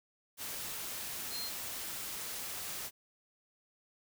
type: tone in noise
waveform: sine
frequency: 4186 Hz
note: C8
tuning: in tune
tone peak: -39 dBFS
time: 1.3-1.51 s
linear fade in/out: 50 ms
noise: white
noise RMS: -41 dBFS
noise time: 0.37-2.91 s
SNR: -1 dB
effects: none